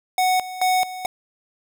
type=tone with tremolo; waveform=square; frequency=740 Hz; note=F#5; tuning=in tune; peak=-17 dBFS; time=0.18-1.06 s; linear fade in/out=2 ms; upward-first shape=square; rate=2.3 Hz; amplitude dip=80%; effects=none